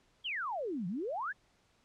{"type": "exponential two-way sweep", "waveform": "sine", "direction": "down then up", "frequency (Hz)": [3376, 164.81, 1807], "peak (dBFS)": -34, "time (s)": [0.24, 1.33], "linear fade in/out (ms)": 20, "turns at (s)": 0.87, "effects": ["pink hiss -70 dBFS RMS until 1.84 s", "low-pass 7000 Hz 12 dB/octave"]}